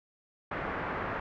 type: low-pass noise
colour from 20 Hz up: white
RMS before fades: -35 dBFS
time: 0.51-1.2 s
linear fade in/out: 5 ms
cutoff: 1700 Hz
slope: 24 dB/octave
effects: none